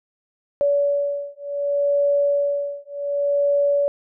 sine beating tone pair, 570 / 570.67 Hz, C#5 / D5, +48 / -50 cents, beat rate 0.67 Hz, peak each -21 / -21 dBFS, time 0.61-3.88 s, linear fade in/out 0 ms, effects none

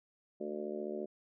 harmonic tone with a mistuned harmonic, 74.6 Hz, D2, 28 cents sharp, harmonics 3 / 4 / 5 / 6 / 7 / 8 / 9, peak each -44 / -47 / -40 / -46 / -49 / -44 / -54 dBFS, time 0.4-1.06 s, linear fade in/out 10 ms, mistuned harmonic 3, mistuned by -49 cents, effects none

